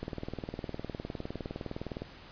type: click train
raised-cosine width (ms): 2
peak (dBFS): -23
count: 40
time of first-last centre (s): 0.03-2.02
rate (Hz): 19.6
effects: pink hiss -51 dBFS RMS until 2.31 s + resampled to 11025 Hz